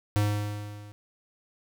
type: tone with level ramp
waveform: square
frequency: 103.83 Hz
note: G#2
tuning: in tune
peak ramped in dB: -21 to -45 dBFS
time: 0.16-0.92 s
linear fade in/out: 0 ms
effects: none